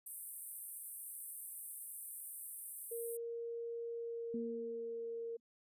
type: high-pass noise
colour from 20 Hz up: pink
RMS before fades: -46 dBFS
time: 0.06-3.17 s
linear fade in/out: 5 ms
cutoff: 8600 Hz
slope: 96 dB/octave
type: tone with pitch glide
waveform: sine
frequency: 466.2 to 461.9 Hz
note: A#4 to A#4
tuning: 0 to -16 cents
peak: -40 dBFS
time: 2.91-5.37 s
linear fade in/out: 10 ms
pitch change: -16 cents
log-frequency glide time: 3.93-4.6 s
type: tone with exponential decay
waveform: sine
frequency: 233.1 Hz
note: A#3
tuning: in tune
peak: -37 dBFS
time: 4.34-5.4 s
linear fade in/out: 2 ms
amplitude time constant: 230 ms
effects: resampled to 32000 Hz